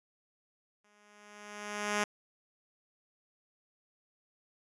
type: tone with exponential growth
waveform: 5% pulse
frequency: 207.7 Hz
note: G#3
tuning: in tune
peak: -16 dBFS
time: 0.84-2.04 s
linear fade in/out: 5 ms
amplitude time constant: 260 ms
effects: resampled to 22050 Hz